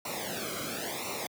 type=noise with flanger; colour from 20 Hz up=pink; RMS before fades=-36 dBFS; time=0.05-1.27 s; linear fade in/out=5 ms; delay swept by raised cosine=0.61 to 1.13 ms; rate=0.96 Hz; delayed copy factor=-0.9; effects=high-pass 100 Hz 12 dB/octave